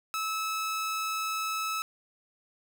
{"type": "tone", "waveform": "sawtooth", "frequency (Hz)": 1300, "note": "E6", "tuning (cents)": -24, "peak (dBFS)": -26, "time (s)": [0.14, 1.82], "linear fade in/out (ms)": 0, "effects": []}